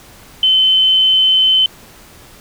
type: tone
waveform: sine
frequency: 3061 Hz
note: G7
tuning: 42 cents flat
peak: -8 dBFS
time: 0.43-1.66 s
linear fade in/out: 2 ms
effects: pink hiss -41 dBFS RMS until 2.4 s